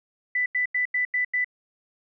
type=tone bursts; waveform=sine; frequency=1989 Hz; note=B6; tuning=12 cents sharp; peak=-21 dBFS; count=6; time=0.35-1.445 s; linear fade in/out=5 ms; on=110 ms; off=87 ms; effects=none